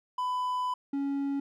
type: tone pair in turn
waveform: triangle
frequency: 1000 / 278.8 Hz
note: B5 / C#4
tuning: +21 / +10 cents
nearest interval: octave + minor seventh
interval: 2211 cents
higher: first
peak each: -26 dBFS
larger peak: neither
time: 0.18-0.74 / 0.93-1.4 s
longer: first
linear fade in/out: 5 ms
effects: none